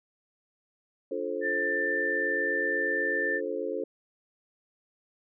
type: chord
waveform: sine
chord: D minor seventh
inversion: none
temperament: just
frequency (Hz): 293.7 / 352.4 / 440.5 / 528.6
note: D4 / F4 / A4 / C5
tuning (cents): 0 / +16 / +2 / +18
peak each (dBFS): -38 / -36 / -33 / -34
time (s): 1.11-3.84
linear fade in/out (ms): 5
type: tone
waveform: sine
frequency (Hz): 1779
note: A6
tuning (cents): +19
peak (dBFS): -27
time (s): 1.41-3.41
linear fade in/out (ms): 50
effects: none